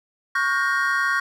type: chord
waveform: triangle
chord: G half-diminished seventh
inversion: second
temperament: equal with one note detuned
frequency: 1108.7 / 1428.7 / 1568 / 1864.7 Hz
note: Db6 / F6 / G6 / Bb6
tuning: 0 / +39 / 0 / 0 cents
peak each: -23 dBFS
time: 0.35-1.2 s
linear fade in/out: 5 ms
effects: none